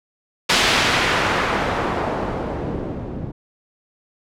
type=noise with low-pass filter sweep; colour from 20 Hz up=white; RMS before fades=-21 dBFS; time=0.49-3.32 s; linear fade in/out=10 ms; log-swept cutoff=4300 to 230 Hz; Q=0.82; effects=none